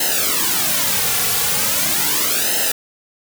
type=noise with flanger; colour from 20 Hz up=white; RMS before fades=-18 dBFS; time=0-2.72 s; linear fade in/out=5 ms; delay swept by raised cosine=0.86 to 3.26 ms; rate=0.39 Hz; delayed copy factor=-1; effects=none